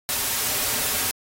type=noise with comb filter; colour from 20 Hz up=white; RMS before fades=-24 dBFS; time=0.09-1.11 s; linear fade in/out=0 ms; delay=5.9 ms; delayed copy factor=-0.55; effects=AAC 48 kbps